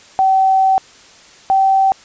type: tone pair in turn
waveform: sine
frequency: 766 / 772.7 Hz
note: G5 / G5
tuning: -40 / -25 cents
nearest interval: unison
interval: 15 cents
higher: second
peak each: -9 / -9 dBFS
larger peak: neither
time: 0.19-0.78 / 1.5-1.92 s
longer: first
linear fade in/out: 0 ms
effects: white hiss -43 dBFS RMS until 2.04 s + resampled to 16000 Hz